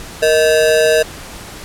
square ring-modulated tone, 547 Hz, C#5, 23 cents flat, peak -7 dBFS, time 0.22-1.03 s, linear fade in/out 10 ms, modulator 80 Hz, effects pink hiss -32 dBFS RMS until 1.64 s + low-pass 12000 Hz 12 dB/octave

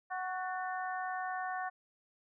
harmonic tone with a mistuned harmonic, 370.8 Hz, F#4, 4 cents sharp, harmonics 2 / 3 / 4 / 5, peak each -37 / -42 / -43 / -44 dBFS, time 0.1-1.7 s, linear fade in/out 20 ms, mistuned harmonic 5, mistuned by -49 cents, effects none

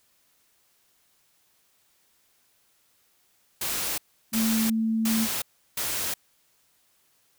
white noise bursts, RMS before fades -29 dBFS, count 4, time 3.61-6.14 s, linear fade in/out 5 ms, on 370 ms, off 350 ms
sine tone, 222.9 Hz, A3, 23 cents sharp, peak -22 dBFS, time 4.32-5.28 s, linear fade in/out 50 ms
effects white hiss -66 dBFS RMS until 7.38 s

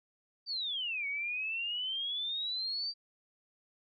sine exponential two-way sweep, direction down then up, 4698 to 2217 to 4698 Hz, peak -33 dBFS, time 0.46-2.94 s, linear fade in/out 50 ms, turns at 1.07 s, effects none

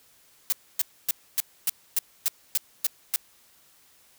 blue noise bursts, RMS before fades -23 dBFS, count 10, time 0.5-3.16 s, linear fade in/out 0 ms, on 23 ms, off 270 ms, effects white hiss -59 dBFS RMS until 4.18 s

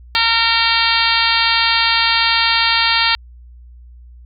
harmonic tone, 458.7 Hz, A#4, 28 cents flat, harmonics 2 / 3 / 4 / 5 / 6 / 7 / 8 / 9 / 10, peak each -21 / -21 / -21 / -21 / -21 / -21 / -21 / -21 / -21 dBFS, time 0.15-3.15 s, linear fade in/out 0 ms, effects added 60 Hz sine -37 dBFS peak until 4.25 s

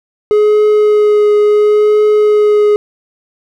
triangle tone with vibrato, 420.4 Hz, G#4, 21 cents sharp, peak -4 dBFS, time 0.31-2.76 s, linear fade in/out 0 ms, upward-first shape triangle, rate 0.72 Hz, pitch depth 14 cents each way, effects none

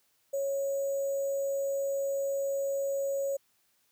sine tone with sample-and-hold, 552 Hz, C#5, 7 cents flat, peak -28 dBFS, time 0.33-3.37 s, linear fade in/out 10 ms, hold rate 7350 Hz, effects white hiss -71 dBFS RMS until 3.91 s + high-pass 60 Hz 12 dB/octave

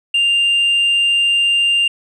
sine tone with tanh clipping, 2794 Hz, F7, in tune, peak -12 dBFS, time 0.14-1.88 s, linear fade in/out 5 ms, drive 1 dB, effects none

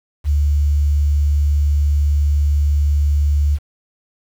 sine tone with quantisation, 72.9 Hz, D2, 12 cents flat, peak -12 dBFS, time 0.24-3.59 s, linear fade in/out 50 ms, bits 7, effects none

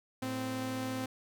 sawtooth tone pair together, 110.6 / 259.7 Hz, A2 / C4, +9 / -13 cents, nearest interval octave + minor third, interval 1478 cents, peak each -37 / -31 dBFS, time 0.22-1.06 s, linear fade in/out 5 ms, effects none

